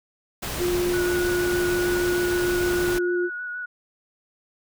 pink noise, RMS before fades -30 dBFS, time 0.42-2.99 s, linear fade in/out 10 ms
sine tone, 354.1 Hz, F4, 24 cents sharp, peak -21 dBFS, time 0.58-3.3 s, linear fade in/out 50 ms
sine tone with vibrato, 1464 Hz, F#6, 19 cents flat, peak -29 dBFS, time 0.93-3.66 s, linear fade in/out 10 ms, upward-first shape square, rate 6.5 Hz, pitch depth 15 cents each way
effects none

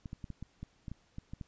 clicks, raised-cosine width 5 ms, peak -29 dBFS, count 11, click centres 0.058 / 0.131 / 0.242 / 0.303 / 0.426 / 0.63 / 0.882 / 0.916 / 1.184 / 1.335 / 1.412 s, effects pink hiss -69 dBFS RMS until 1.47 s + resampled to 16000 Hz

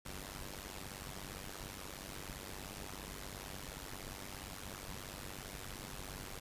pink noise with amplitude modulation, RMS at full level -43 dBFS, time 0.05-6.4 s, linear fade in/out 10 ms, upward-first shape sine, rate 97.1 Hz, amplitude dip 90%, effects resampled to 32000 Hz

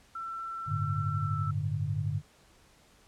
sine tone with pitch glide, 1342 to 1322.8 Hz, E6 to E6, +31 to +6 cents, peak -35 dBFS, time 0.15-1.51 s, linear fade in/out 5 ms, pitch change -25 cents, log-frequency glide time 1.17-1.37 s
sine chord, G suspended second, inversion none, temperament equal, 98 / 110 / 146.83 Hz, G2 / A2 / D3, 0 / 0 / 0 cents, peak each -33 / -34 / -32 dBFS, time 0.66-2.22 s, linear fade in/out 50 ms
effects pink hiss -61 dBFS RMS until 3.07 s + low-pass 10000 Hz 12 dB/octave

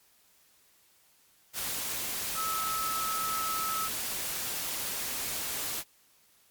sine tone in noise, 1300 Hz, E6, 24 cents flat, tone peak -31 dBFS, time 2.34-3.9 s, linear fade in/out 50 ms, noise white, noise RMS -34 dBFS, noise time 1.53-5.84 s, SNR 0 dB, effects white hiss -64 dBFS RMS until 6.5 s + MP3 96 kbps

